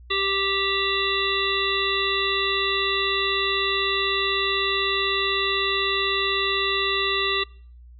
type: harmonic tone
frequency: 392 Hz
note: G4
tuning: in tune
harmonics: 1 / 3 / 5 / 7 / 9 / 10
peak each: -28 / -28 / -28 / -28 / -28 / -28 dBFS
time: 0.1-7.44 s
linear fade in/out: 10 ms
effects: noise-tail reverb RT60 0.5 s tail -24 dB re dry + added 60 Hz sine -43 dBFS peak until 7.99 s